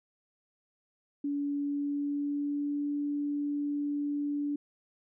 sine tone with pitch glide, 285.9 to 289.7 Hz, D4 to D4, -46 to -24 cents, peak -29 dBFS, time 1.24-4.56 s, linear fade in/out 5 ms, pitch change +22 cents, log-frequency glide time 1.62-2.91 s, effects none

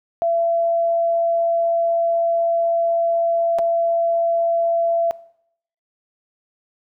sine tone with dropouts, 674 Hz, E5, 38 cents sharp, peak -16 dBFS, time 0.22-5.11 s, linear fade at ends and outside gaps 0 ms, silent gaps 3.586-3.591 s, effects noise-tail reverb RT60 0.7 s tail -20 dB re dry

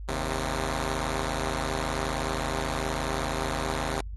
5% pulse tone pair together, 79 / 132.86 Hz, D#2 / C3, +27 / +27 cents, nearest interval major sixth, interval 900 cents, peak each -20 dBFS, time 0.08-4.01 s, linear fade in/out 5 ms, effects added 50 Hz sine -35 dBFS peak until 4.16 s + AAC 32 kbps

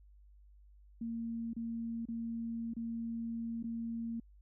sine tone with dropouts, 230 Hz, A#3, 23 cents flat, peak -36 dBFS, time 1.01-4.2 s, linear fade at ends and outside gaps 5 ms, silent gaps 1.534-1.564 / 2.055-2.085 / 2.737-2.765 / 3.628-3.64 s, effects added 50 Hz sine -57 dBFS peak until 4.41 s

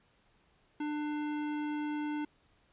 sine tone with hard clipping, 298.4 Hz, D4, 28 cents sharp, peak -35 dBFS, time 0.8-2.25 s, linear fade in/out 5 ms, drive 17 dB, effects pink hiss -69 dBFS RMS until 2.72 s + resampled to 8000 Hz

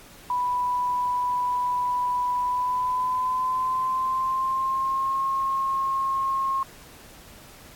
sine tone with pitch glide, 987.8 to 1077.2 Hz, B5 to C#6, 0 to -50 cents, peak -22 dBFS, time 0.3-6.63 s, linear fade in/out 2 ms, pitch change +150 cents, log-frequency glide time 2.4-5.2 s, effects pink hiss -48 dBFS RMS until 7.75 s + AAC 64 kbps

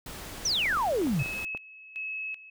pink noise, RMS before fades -41 dBFS, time 0.06-1.45 s, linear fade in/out 2 ms
sine exponential sweep, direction down, 6272 to 122.1 Hz, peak -24 dBFS, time 0.45-1.23 s, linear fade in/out 5 ms
clicks, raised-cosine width 1 ms, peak -26 dBFS, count 7, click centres 0.657 / 0.727 / 0.771 / 1.017 / 1.07 / 1.26 / 1.549 s
sine tone with tremolo, 2581 Hz, E7, 37 cents flat, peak -32 dBFS, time 1.19-2.5 s, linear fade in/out 5 ms, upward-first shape square, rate 1.3 Hz, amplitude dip 80%
effects none

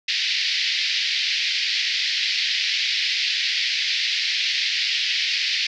white band-pass noise, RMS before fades -23 dBFS, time 0.08-5.67 s, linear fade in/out 5 ms, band 1900 to 5000 Hz, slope 48 dB/octave, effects none

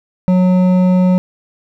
sine tone with hard clipping, 183 Hz, F#3, 19 cents flat, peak -10 dBFS, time 0.28-1.18 s, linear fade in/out 0 ms, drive 9 dB, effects none

